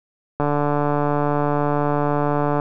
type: click train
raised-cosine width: 1 ms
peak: -7 dBFS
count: 322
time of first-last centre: 0.4-2.599 s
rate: 146 Hz
effects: none